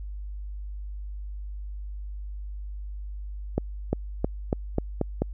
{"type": "accelerating click train", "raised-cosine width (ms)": 2, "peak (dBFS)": -10, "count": 7, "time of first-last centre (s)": [3.58, 5.22], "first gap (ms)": 350, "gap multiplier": 0.9, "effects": ["added 50 Hz sine -33 dBFS peak until 5.33 s"]}